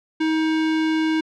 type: tone with notch filter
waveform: square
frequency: 316.7 Hz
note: D#4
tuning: 31 cents sharp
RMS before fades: -20 dBFS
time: 0.2-1.21 s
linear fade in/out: 10 ms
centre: 640 Hz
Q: 0.58
effects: low-pass 3000 Hz 12 dB/octave